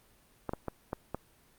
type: clicks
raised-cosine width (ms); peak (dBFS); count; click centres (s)
1; -19; 5; 0.493 / 0.535 / 0.683 / 0.931 / 1.146
effects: pink hiss -64 dBFS RMS until 1.58 s + Opus 32 kbps